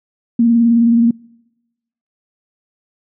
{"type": "tone with vibrato", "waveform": "sine", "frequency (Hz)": 233.1, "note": "A#3", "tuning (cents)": 0, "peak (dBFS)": -8, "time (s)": [0.39, 1.11], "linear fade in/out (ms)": 5, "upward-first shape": "sine", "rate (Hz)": 19, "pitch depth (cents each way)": 36, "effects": ["noise-tail reverb RT60 1.0 s tail -26 dB re dry"]}